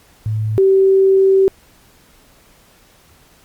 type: tone pair in turn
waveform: sine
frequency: 108.5 / 385.5 Hz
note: A2 / G4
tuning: -24 / -29 cents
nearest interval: octave + minor seventh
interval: 2195 cents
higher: second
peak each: -16 / -8 dBFS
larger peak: second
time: 0.26-0.58 / 0.58-1.48 s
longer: second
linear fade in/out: 0 ms
effects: pink hiss -50 dBFS RMS until 3.44 s + Opus 48 kbps